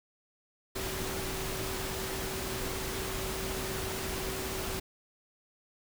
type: tone in noise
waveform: sine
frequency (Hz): 381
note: G4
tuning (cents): -49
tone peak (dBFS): -40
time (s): 0.75-4.8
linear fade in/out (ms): 10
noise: pink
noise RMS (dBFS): -36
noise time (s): 0.75-4.8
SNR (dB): -7
effects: none